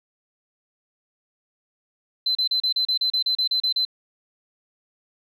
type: tone bursts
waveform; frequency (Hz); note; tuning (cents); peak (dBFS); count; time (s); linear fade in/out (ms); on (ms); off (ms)
sine; 4057; B7; +46; -18; 13; 2.26-3.851; 5; 91; 34
effects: tanh soft clip ceiling -14 dBFS